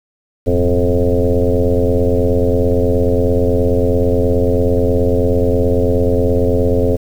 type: tone with frequency modulation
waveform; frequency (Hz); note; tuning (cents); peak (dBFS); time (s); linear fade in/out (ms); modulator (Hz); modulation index
sine; 259.4; C4; -15; -10; 0.46-6.97; 20; 89.3; 3.4
effects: 7-bit